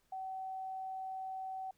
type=tone; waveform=sine; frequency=760 Hz; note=F#5; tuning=46 cents sharp; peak=-39 dBFS; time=0.12-1.71 s; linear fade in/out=5 ms; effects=pink hiss -75 dBFS RMS until 1.77 s